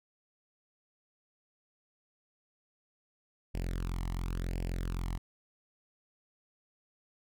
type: tone with flanger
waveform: sawtooth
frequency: 43.76 Hz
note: F1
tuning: 4 cents sharp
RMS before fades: -35 dBFS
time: 3.54-5.18 s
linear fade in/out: 10 ms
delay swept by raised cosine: 0.39 to 1 ms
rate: 0.93 Hz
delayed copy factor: +0.75
effects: none